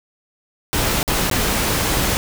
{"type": "noise with dropouts", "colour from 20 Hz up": "pink", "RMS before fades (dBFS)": -19, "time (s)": [0.73, 2.17], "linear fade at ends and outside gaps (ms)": 0, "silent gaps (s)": [[1.029, 1.078], [1.299, 1.313]], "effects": []}